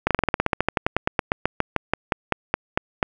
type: slowing click train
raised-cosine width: 0.5 ms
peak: -3 dBFS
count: 27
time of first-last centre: 0.07-3.028 s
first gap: 37 ms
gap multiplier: 1.08
effects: none